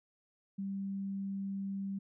sine tone, 196 Hz, G3, in tune, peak -35 dBFS, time 0.58-1.99 s, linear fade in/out 10 ms, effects none

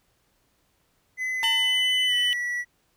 triangle tone with pitch glide, 2024 to 1944.9 Hz, B6 to B6, +42 to -27 cents, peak -24 dBFS, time 1.17-2.65 s, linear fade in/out 50 ms, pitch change -69 cents, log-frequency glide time 2.05-2.13 s
sawtooth tone with exponential decay, 900 Hz, A5, 39 cents sharp, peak -23 dBFS, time 1.43-2.08 s, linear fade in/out 0 ms, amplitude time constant 140 ms
triangle tone, 2998 Hz, F#7, 22 cents sharp, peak -20 dBFS, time 1.44-2.33 s, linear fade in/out 0 ms
effects pink hiss -68 dBFS RMS until 2.96 s

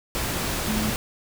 sine tone in noise, 215.4 Hz, A3, 37 cents flat, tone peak -25 dBFS, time 0.68-0.9 s, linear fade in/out 0 ms, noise pink, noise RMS -27 dBFS, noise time 0.15-0.96 s, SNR -1 dB, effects none

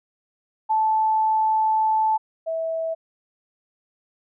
sine tone pair in turn, 874 / 651.4 Hz, A5 / E5, -12 / -21 cents, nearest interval perfect fourth, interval 509 cents, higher first, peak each -17 / -23 dBFS, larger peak first, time 0.69-2.18 / 2.46-2.95 s, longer first, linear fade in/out 20 ms, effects none

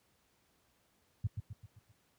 sine tone with echo, 104.4 Hz, G#2, 10 cents sharp, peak -28 dBFS, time 1.24-1.27 s, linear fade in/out 5 ms, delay 130 ms, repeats 5, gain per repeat -6 dB, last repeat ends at 1.92 s, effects pink hiss -73 dBFS RMS until 2.18 s + high-pass 60 Hz 12 dB/octave

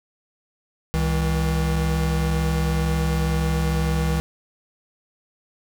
square tone pair together, 67.6 / 160.78 Hz, C#2 / E3, -43 / -43 cents, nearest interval octave + minor third, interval 1500 cents, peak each -23 dBFS, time 0.94-4.2 s, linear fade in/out 0 ms, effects none

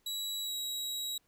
sawtooth tone with pitch glide, 3900 to 3855 Hz, B7 to B7, -23 to -43 cents, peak -32 dBFS, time 0.06-1.18 s, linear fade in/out 5 ms, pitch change -20 cents, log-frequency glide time 0.44-0.54 s, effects pink hiss -73 dBFS RMS until 1.27 s

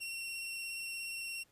sawtooth tone with vibrato, 2729 Hz, F7, 41 cents flat, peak -36 dBFS, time 0-1.44 s, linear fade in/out 20 ms, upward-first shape square, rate 17 Hz, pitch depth 10 cents each way, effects pink hiss -70 dBFS RMS until 1.51 s + resampled to 32000 Hz

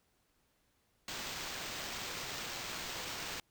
blue noise with sample-and-hold, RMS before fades -42 dBFS, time 1.08-3.4 s, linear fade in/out 2 ms, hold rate 11025 Hz, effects pink hiss -75 dBFS RMS until 3.5 s

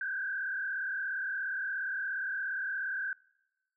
sine tone with frequency modulation, 1568 Hz, G6, in tune, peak -32 dBFS, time 0.01-3.13 s, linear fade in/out 2 ms, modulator 37.1 Hz, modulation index 1.8, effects noise-tail reverb RT60 1.0 s tail -25 dB re dry

